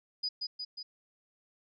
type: tone with echo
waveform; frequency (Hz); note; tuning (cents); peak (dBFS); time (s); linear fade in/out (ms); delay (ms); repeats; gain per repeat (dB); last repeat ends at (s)
sine; 4947; D#8; -11; -30; 0.23-0.29; 10; 180; 3; -3; 0.83
effects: none